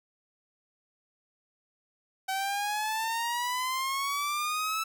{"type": "exponential sweep", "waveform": "sawtooth", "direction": "up", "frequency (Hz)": [760, 1318.5], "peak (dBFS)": -25, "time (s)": [2.28, 4.84], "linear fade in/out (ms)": 10, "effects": []}